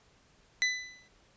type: tone with exponential decay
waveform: sawtooth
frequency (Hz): 2000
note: B6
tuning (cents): +21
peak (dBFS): -19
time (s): 0.62-1.08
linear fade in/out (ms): 0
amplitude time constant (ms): 100
effects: pink hiss -64 dBFS RMS until 1.36 s + resampled to 16000 Hz